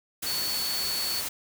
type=tone in noise; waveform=sine; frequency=4437 Hz; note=C#8; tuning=1 cent sharp; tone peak=-29 dBFS; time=0.26-1.21 s; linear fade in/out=10 ms; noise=white; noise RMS=-32 dBFS; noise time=0.22-1.29 s; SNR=0 dB; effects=none